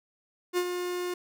45% pulse tone with ADSR envelope, 357.1 Hz, F4, 39 cents sharp, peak -23 dBFS, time 0.53-1.14 s, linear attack 44 ms, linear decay 63 ms, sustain -7 dB, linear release 4 ms, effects none

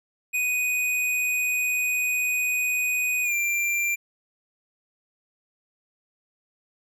square tone with pitch glide, 2489 to 2370 Hz, D#7 to D7, 0 to +15 cents, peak -23 dBFS, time 0.33-3.96 s, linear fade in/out 20 ms, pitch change -85 cents, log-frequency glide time 3.23-3.33 s, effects none

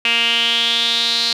sawtooth tone with band-pass filter sweep, 233.1 Hz, A#3, in tune, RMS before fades -17 dBFS, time 0.05-1.33 s, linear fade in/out 2 ms, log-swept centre 2700 to 4200 Hz, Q 6.7, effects none

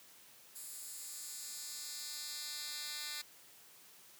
10% pulse tone with high-pass filter sweep, 297.7 Hz, D4, 24 cents sharp, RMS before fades -45 dBFS, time 0.55-3.22 s, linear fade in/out 10 ms, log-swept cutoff 9500 to 3100 Hz, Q 1.3, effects white hiss -60 dBFS RMS until 4.19 s + high-pass 100 Hz 12 dB/octave

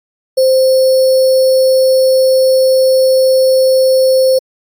sine tone with sample-and-hold, 522 Hz, C5, 4 cents flat, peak -6 dBFS, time 0.37-4.39 s, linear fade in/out 10 ms, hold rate 4900 Hz, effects AAC 64 kbps

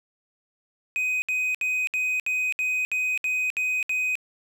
triangle tone bursts, 2507 Hz, D#7, 12 cents sharp, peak -21 dBFS, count 10, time 0.96-4.154 s, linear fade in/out 0 ms, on 260 ms, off 66 ms, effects none

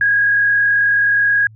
sine tone with frequency modulation, 1645 Hz, G#6, 17 cents flat, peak -11 dBFS, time 0.01-1.47 s, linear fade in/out 2 ms, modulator 38.7 Hz, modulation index 0.67, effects added 109 Hz sine -39 dBFS peak until 1.55 s

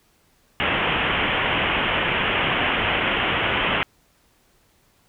white low-pass noise, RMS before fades -22 dBFS, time 0.6-3.83 s, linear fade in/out 0 ms, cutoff 3200 Hz, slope 96 dB/octave, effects pink hiss -61 dBFS RMS until 5.08 s

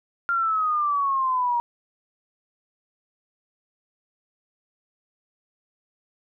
sine exponential sweep, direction down, 1396.9 to 944 Hz, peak -20 dBFS, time 0.29-1.6 s, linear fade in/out 0 ms, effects none

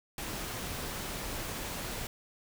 pink noise, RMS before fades -38 dBFS, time 0.18-2.07 s, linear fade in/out 2 ms, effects none

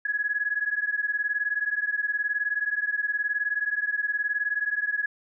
sine beating tone pair, 1671 / 1690 Hz, G#6 / G#6, +10 / +30 cents, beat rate 19 Hz, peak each -27 / -28 dBFS, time 0.05-5.06 s, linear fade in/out 5 ms, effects none

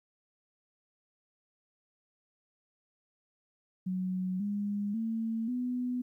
sine tone with pitch steps, 185 / 204.1 / 225.1 / 248.4 Hz, F#3 / G#3 / A3 / B3, 0 / -30 / +40 / +10 cents, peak -30 dBFS, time 3.86-6.02 s, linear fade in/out 10 ms, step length 540 ms, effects 12-bit

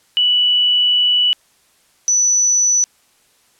sine tone pair in turn, 2956 / 5958 Hz, F#7 / F#8, -2 / +11 cents, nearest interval octave, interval 1213 cents, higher second, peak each -11 dBFS, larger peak neither, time 0.17-1.33 / 2.08-2.84 s, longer first, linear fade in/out 0 ms, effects white hiss -56 dBFS RMS until 3.59 s + low-pass 11000 Hz 12 dB/octave

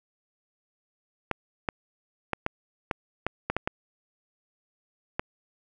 clicks, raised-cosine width 0.5 ms, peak -11 dBFS, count 10, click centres 1.313 / 1.688 / 2.333 / 2.464 / 2.912 / 3.266 / 3.5 / 3.566 / 3.675 / 5.195 s, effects none

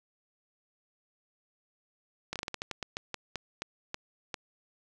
slowing click train, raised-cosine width 0.2 ms, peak -17 dBFS, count 15, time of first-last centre 2.33-4.342 s, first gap 27 ms, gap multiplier 1.23, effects none

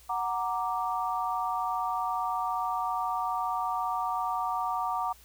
sine chord, Gb augmented, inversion none, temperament equal, 740 / 932.3 / 1174.7 Hz, Gb5 / Bb5 / D6, 0 / 0 / 0 cents, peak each -32 dBFS, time 0.09-5.13 s, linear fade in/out 10 ms, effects added 60 Hz sine -57 dBFS peak until 5.24 s + white hiss -57 dBFS RMS until 5.24 s

